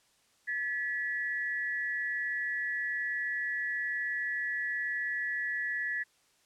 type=tone pair together; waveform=sine; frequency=1723.1 / 1942 Hz; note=A6 / B6; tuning=-37 / -30 cents; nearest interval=major second; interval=207 cents; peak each=-33 / -34 dBFS; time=0.47-6.04 s; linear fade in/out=20 ms; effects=white hiss -68 dBFS RMS until 6.45 s + low-pass 9000 Hz 12 dB/octave